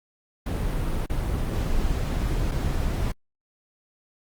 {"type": "noise with dropouts", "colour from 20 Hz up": "brown", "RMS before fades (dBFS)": -25, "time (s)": [0.46, 3.12], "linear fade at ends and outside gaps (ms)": 5, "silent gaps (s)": [[1.062, 1.097], [2.513, 2.516]], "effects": ["Opus 32 kbps"]}